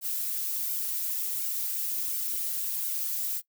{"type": "noise with flanger", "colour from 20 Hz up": "violet", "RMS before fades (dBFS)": -31, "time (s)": [0.01, 3.42], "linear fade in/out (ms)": 50, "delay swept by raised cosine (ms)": [1.3, 5.7], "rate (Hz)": 1.4, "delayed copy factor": 0.75, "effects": ["noise-tail reverb RT60 0.1 s tail -20 dB re dry"]}